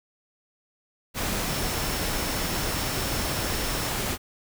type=tone in noise; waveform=sine; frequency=5380 Hz; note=E8; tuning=34 cents sharp; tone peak=-39 dBFS; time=1.44-3.91 s; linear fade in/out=50 ms; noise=pink; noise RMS=-28 dBFS; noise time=1.14-4.18 s; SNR=-14 dB; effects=none